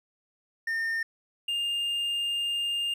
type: tone pair in turn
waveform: triangle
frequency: 1818 / 2811 Hz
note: A#6 / F7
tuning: -44 / +11 cents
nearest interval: minor sixth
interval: 755 cents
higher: second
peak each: -25 dBFS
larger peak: neither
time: 0.67-1.03 / 1.48-2.94 s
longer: second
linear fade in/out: 5 ms
effects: none